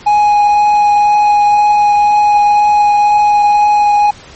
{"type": "tone with vibrato", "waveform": "triangle", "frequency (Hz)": 830.6, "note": "G#5", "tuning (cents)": 0, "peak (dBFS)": -4, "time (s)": [0.06, 4.11], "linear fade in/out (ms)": 10, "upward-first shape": "triangle", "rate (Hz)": 2, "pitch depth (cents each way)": 9, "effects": ["pink hiss -36 dBFS RMS until 4.35 s", "MP3 32 kbps"]}